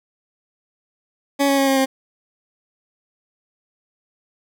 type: tone with pitch steps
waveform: 20% pulse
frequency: 280 / 276.5 / 273 / 269.5 / 266.1 Hz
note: C#4 / C#4 / C#4 / C#4 / C4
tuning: +18 / -4 / -26 / -49 / +29 cents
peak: -10 dBFS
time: 1.39-1.86 s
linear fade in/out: 20 ms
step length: 94 ms
effects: none